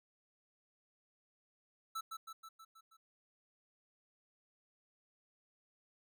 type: tone with echo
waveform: square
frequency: 1318.5 Hz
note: E6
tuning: in tune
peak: -39 dBFS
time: 1.95-2.01 s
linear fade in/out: 10 ms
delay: 160 ms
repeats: 6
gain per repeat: -4 dB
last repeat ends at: 2.97 s
effects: none